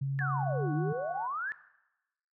sine tone with pitch glide, 137.1 to 153.89 Hz, C#3 to D#3, -19 to -19 cents, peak -29 dBFS, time 0.01-0.93 s, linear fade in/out 10 ms, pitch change +200 cents, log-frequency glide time 0.55-0.81 s
sine exponential two-way sweep, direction down then up, 1786 to 290 to 1786 Hz, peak -32 dBFS, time 0.19-1.52 s, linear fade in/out 0 ms, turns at 0.73 s
harmonic tone, 370 Hz, F#4, in tune, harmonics 2 / 3 / 4, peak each -39 / -46 / -46 dBFS, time 0.2-1.28 s, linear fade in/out 20 ms
effects noise-tail reverb RT60 0.9 s tail -17 dB re dry

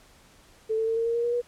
sine tone with pitch steps, 440 / 445.9 / 451.8 / 457.9 / 464 / 470.2 / 476.5 / 482.9 Hz, A4 / A4 / A4 / A#4 / A#4 / A#4 / A#4 / B4, 0 / +23 / +46 / -31 / -8 / +15 / +38 / -39 cents, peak -23 dBFS, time 0.69-1.418 s, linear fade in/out 20 ms, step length 91 ms, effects pink hiss -56 dBFS RMS until 1.47 s + low-pass 11000 Hz 12 dB/octave

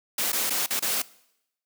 white noise with dropouts, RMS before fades -26 dBFS, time 0.18-1.02 s, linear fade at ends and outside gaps 5 ms, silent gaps 0.32-0.329 / 0.498-0.504 / 0.663-0.705 / 0.795-0.823 s, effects noise-tail reverb RT60 0.8 s tail -21 dB re dry + high-pass 200 Hz 12 dB/octave

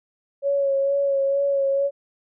sine tone with vibrato, 554.4 Hz, C#5, in tune, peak -18 dBFS, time 0.42-1.91 s, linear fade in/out 50 ms, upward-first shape sine, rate 2.2 Hz, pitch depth 24 cents each way, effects none

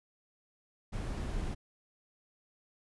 brown noise, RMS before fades -36 dBFS, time 0.92-1.55 s, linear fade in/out 20 ms, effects resampled to 24000 Hz

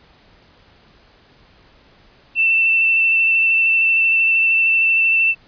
sine tone with vibrato, 2674 Hz, E7, 24 cents sharp, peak -12 dBFS, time 2.35-5.35 s, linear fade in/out 50 ms, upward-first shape square, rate 13 Hz, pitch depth 12 cents each way, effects pink hiss -51 dBFS RMS until 5.47 s + resampled to 11025 Hz

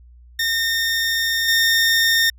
20% pulse tone with level steps, 1827 Hz, A#6, 35 cents flat, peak -13 / -9 dBFS, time 0.39-2.3 s, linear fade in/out 5 ms, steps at 1.48 s, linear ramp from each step 5 ms, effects added 60 Hz sine -43 dBFS peak until 2.38 s

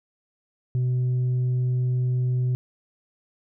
sine tone with tanh clipping, 125.7 Hz, B2, 31 cents sharp, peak -21 dBFS, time 0.75-2.55 s, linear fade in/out 0 ms, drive 2 dB, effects none

